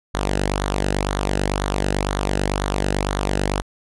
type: tone with flanger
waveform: sawtooth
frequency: 49 Hz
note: G1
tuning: in tune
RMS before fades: -22 dBFS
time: 0.14-3.62 s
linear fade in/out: 10 ms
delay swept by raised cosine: 0.38 to 0.91 ms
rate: 2 Hz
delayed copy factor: -0.6
effects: resampled to 24000 Hz